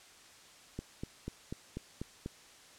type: click train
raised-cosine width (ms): 3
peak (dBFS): -25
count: 7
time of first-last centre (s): 0.79-2.261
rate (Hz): 4.08
effects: white hiss -57 dBFS RMS until 2.78 s + low-pass 8000 Hz 12 dB/octave